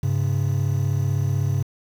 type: tone pair together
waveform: triangle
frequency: 100.02 / 136 Hz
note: G2 / C#3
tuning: +35 / -33 cents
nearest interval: perfect fourth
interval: 532 cents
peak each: -20 dBFS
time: 0.03-1.63 s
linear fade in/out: 5 ms
effects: 7-bit